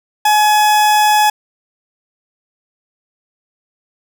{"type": "tone", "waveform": "40% pulse", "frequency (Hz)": 846, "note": "G#5", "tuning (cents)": 32, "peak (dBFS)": -8, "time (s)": [0.25, 1.3], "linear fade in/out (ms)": 5, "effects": []}